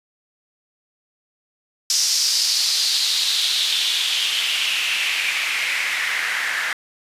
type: noise with band-pass filter sweep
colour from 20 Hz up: white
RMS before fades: -21 dBFS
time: 1.9-6.73 s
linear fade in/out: 2 ms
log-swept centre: 5500 to 1700 Hz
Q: 3.6
effects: resampled to 32000 Hz